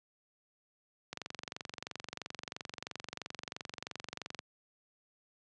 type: click train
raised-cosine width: 0.2 ms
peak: -22 dBFS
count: 76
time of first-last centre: 1.13-4.391 s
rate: 23 Hz
effects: high-pass 100 Hz 12 dB/octave + resampled to 22050 Hz